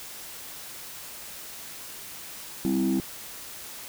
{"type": "chord", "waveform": "sine", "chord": "C major", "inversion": "second", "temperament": "equal", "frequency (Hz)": [196, 261.6, 329.6], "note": ["G3", "C4", "E4"], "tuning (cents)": [0, 0, 0], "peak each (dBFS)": -25, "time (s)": [2.65, 3], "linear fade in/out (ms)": 0, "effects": ["tanh soft clip ceiling -18 dBFS", "white hiss -41 dBFS RMS until 3.88 s"]}